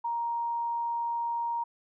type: tone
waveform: sine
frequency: 937 Hz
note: A#5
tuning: 9 cents sharp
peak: -28 dBFS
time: 0.04-1.64 s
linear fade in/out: 10 ms
effects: none